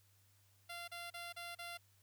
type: tone bursts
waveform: 10% pulse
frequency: 691 Hz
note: F5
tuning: 19 cents flat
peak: -37 dBFS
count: 5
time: 0.69-1.776 s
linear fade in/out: 10 ms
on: 190 ms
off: 34 ms
effects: added 98 Hz sine -70 dBFS peak until 2.02 s + white hiss -73 dBFS RMS until 2.02 s